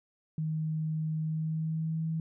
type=tone with pitch glide; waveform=sine; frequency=157 to 161.13 Hz; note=D#3 to E3; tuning=+16 to -39 cents; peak=-29 dBFS; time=0.38-2.2 s; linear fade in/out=2 ms; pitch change=+45 cents; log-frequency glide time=1.19-2.08 s; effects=none